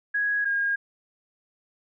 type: tone pair in turn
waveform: sine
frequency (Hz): 1661.2 / 1625.1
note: G#6 / G#6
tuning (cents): 0 / -38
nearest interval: unison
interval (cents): 38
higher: first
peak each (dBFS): -22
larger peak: neither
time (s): 0.14-0.45 / 0.45-0.76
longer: neither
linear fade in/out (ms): 10
effects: none